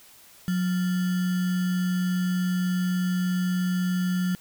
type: tone with sample-and-hold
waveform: sine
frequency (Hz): 181.7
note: F#3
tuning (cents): -31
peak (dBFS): -22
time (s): 0.48-4.35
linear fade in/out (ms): 0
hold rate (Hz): 1575
effects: white hiss -52 dBFS RMS until 4.4 s